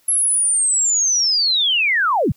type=linear sweep; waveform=sine; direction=down; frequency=11220 to 74.5 Hz; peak=-14 dBFS; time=0.08-2.32 s; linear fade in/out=5 ms; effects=white hiss -58 dBFS RMS until 2.36 s